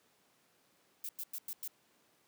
violet noise bursts, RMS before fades -41 dBFS, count 5, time 1.04-1.678 s, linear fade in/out 2 ms, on 50 ms, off 97 ms, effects pink hiss -70 dBFS RMS until 2.27 s + high-pass 200 Hz 12 dB/octave

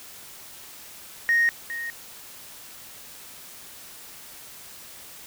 sine tone with echo, 1863 Hz, A#6, 2 cents flat, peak -16 dBFS, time 1.29-1.49 s, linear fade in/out 0 ms, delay 410 ms, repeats 1, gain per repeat -13 dB, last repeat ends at 1.9 s, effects tanh soft clip ceiling -14 dBFS + white hiss -44 dBFS RMS until 5.26 s

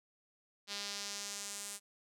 sawtooth tone with band-pass filter sweep, 202.3 Hz, G#3, 45 cents flat, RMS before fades -43 dBFS, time 0.67-1.8 s, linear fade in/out 50 ms, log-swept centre 4400 to 8800 Hz, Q 1.8, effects none

